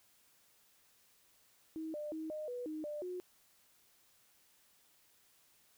sine tone with pitch steps, 318.4 / 598 / 316.6 / 613 / 491 / 310.1 / 595 / 362 Hz, D#4 / D5 / D#4 / D#5 / B4 / D#4 / D5 / F#4, +40 / +31 / +30 / -26 / -10 / -6 / +22 / -38 cents, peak -39 dBFS, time 1.76-3.2 s, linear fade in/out 0 ms, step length 180 ms, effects white hiss -69 dBFS RMS until 5.77 s

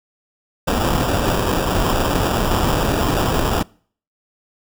pink noise with sample-and-hold, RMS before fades -18 dBFS, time 0.67-3.63 s, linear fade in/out 10 ms, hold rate 2100 Hz, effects noise-tail reverb RT60 0.5 s tail -25 dB re dry

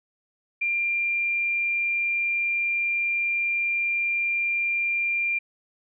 sine tone, 2385 Hz, D7, 26 cents sharp, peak -22 dBFS, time 0.61-5.39 s, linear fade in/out 10 ms, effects none

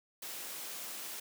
white high-pass noise, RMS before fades -43 dBFS, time 0.22-1.2 s, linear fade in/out 5 ms, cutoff 220 Hz, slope 12 dB/octave, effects none

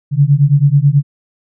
sine beating tone pair, 138.1 / 147.3 Hz, C#3 / D3, -6 / +6 cents, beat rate 9.2 Hz, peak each -10 dBFS, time 0.11-1.03 s, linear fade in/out 50 ms, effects none

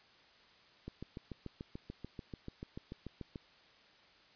click train, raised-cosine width 3 ms, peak -30 dBFS, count 18, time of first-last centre 0.88-3.358 s, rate 6.86 Hz, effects white hiss -63 dBFS RMS until 4.35 s + resampled to 11025 Hz

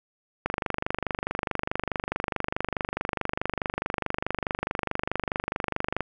click train, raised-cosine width 0.5 ms, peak -11 dBFS, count 138, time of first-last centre 0.46-6.007 s, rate 24.7 Hz, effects none

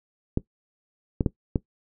clicks, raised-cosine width 3 ms, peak -9 dBFS, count 4, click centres 0.374 / 1.208 / 1.262 / 1.558 s, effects noise-tail reverb RT60 0.1 s tail -18 dB re dry

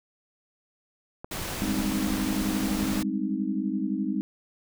clicks, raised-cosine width 1 ms, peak -23 dBFS, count 2, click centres 1.245 / 1.372 s
pink noise, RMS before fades -33 dBFS, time 1.31-3.03 s, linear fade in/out 5 ms
sine chord, Ab major seventh, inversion third, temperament equal, 196 / 207.7 / 261.6 / 311.1 Hz, G3 / Ab3 / C4 / Eb4, 0 / 0 / 0 / 0 cents, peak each -31 dBFS, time 1.62-4.21 s, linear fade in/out 0 ms
effects none

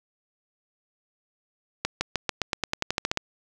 accelerating click train, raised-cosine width 0.2 ms, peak -7 dBFS, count 14, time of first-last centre 1.85-3.173 s, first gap 160 ms, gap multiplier 0.92, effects none

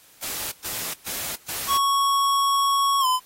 white noise bursts, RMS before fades -30 dBFS, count 4, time 0.22-1.78 s, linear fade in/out 10 ms, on 300 ms, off 120 ms
square tone with pitch glide, 1108.7 to 1016.7 Hz, C#6 to B5, 0 to +50 cents, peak -19 dBFS, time 1.67-3.2 s, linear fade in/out 50 ms, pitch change -150 cents, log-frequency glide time 3-3.06 s
effects white hiss -53 dBFS RMS until 3.25 s + AAC 48 kbps

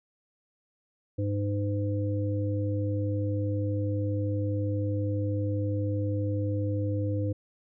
harmonic tone, 101.8 Hz, G#2, 34 cents flat, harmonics 1 / 3 / 5, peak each -27 / -33 / -35 dBFS, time 1.18-7.33 s, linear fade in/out 10 ms, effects none

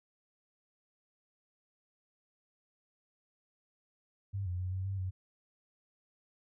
sine tone with pitch steps, 98.7 / 89.4 / 91.7 / 94.1 / 97.3 / 93.1 Hz, G2 / F2 / F#2 / F#2 / G2 / F#2, +12 / +41 / -15 / +30 / -12 / +11 cents, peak -33 dBFS, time 4.33-5.11 s, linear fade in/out 20 ms, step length 130 ms, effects none

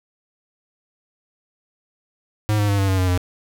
square tone with pitch steps, 106.3 / 103.33 / 100.45 / 97.65 / 94.92 / 92.27 / 89.7 Hz, G#2 / G#2 / G2 / G2 / F#2 / F#2 / F2, +41 / -8 / +43 / -6 / +45 / -4 / +47 cents, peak -17 dBFS, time 2.49-3.176 s, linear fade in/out 0 ms, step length 98 ms, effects none

